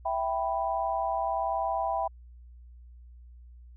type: chord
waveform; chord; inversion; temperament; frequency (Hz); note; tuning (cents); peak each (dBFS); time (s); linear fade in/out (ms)
sine; E minor; none; equal with one note detuned; 659.3 / 780.4 / 987.8; E5 / G5 / B5; 0 / -8 / 0; -31 / -30 / -32; 0.05-2.08; 10
effects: added 60 Hz sine -47 dBFS peak until 3.76 s